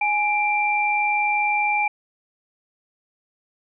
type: tone pair together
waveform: sine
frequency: 834 / 2359 Hz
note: G#5 / D7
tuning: +7 / +7 cents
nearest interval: octave + tritone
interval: 1800 cents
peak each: -21 dBFS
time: 0.01-1.88 s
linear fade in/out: 5 ms
effects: none